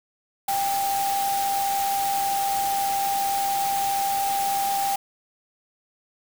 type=tone in noise; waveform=sine; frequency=792 Hz; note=G5; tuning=18 cents sharp; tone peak=-22 dBFS; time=0.48-4.96 s; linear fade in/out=5 ms; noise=white; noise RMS=-31 dBFS; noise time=0.48-4.96 s; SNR=+6 dB; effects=none